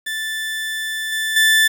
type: tone with level steps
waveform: 30% pulse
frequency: 1760 Hz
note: A6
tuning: in tune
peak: -20 / -17 / -9 dBFS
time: 0.06-1.68 s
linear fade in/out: 10 ms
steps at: 1.12 / 1.36 s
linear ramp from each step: 5 ms
effects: 7-bit